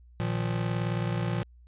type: chord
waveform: square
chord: Bb suspended fourth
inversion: none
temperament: just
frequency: 116.54 / 155.39 / 174.81 Hz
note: Bb2 / Eb3 / F3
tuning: 0 / -2 / +2 cents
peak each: -30 / -36 / -33 dBFS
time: 0.2-1.43 s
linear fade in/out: 0 ms
effects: added 60 Hz sine -51 dBFS peak until 1.67 s + resampled to 8000 Hz